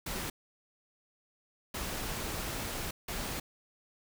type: noise bursts at uneven times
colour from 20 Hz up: pink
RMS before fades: -37 dBFS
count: 3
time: 0.06-0.3 / 1.74-2.91 / 3.08-3.4 s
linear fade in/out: 5 ms
effects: none